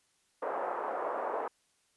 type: band-pass noise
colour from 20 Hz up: pink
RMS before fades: -35 dBFS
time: 0.42-1.48 s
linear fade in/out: 5 ms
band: 450 to 1200 Hz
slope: 24 dB/octave
effects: white hiss -72 dBFS RMS until 1.96 s + resampled to 24000 Hz